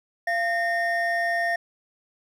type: tone pair together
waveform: triangle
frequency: 688.1 / 1833 Hz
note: F5 / A#6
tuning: -26 / -30 cents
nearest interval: octave + perfect fourth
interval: 1696 cents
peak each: -23 / -23 dBFS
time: 0.27-1.56 s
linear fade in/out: 5 ms
effects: none